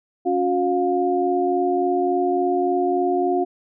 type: tone cluster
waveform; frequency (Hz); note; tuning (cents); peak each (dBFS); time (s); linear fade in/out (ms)
sine; 278.7 / 362.2 / 708; C#4 / F#4 / F5; +9 / -37 / +23; -25 / -20 / -22; 0.25-3.45; 20
effects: none